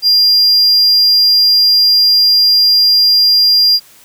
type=tone; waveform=triangle; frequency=4800 Hz; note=D8; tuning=37 cents sharp; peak=-5 dBFS; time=0.02-3.8 s; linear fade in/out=50 ms; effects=white hiss -43 dBFS RMS until 4.04 s